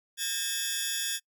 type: tone cluster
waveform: 15% pulse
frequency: 1613 / 1817 / 2591 / 3439 / 5610 Hz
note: G6 / A#6 / E7 / A7 / F8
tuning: +49 / -45 / -30 / -40 / +7 cents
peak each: -30 / -33 / -33 / -25 / -33 dBFS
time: 0.17-1.2 s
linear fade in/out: 50 ms
effects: noise-tail reverb RT60 0.1 s tail -25 dB re dry